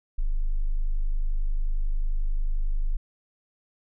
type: tone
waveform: sine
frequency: 25.6 Hz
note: G#0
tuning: 24 cents flat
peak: -20 dBFS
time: 0.18-2.97 s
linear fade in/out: 10 ms
effects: tanh soft clip ceiling -16 dBFS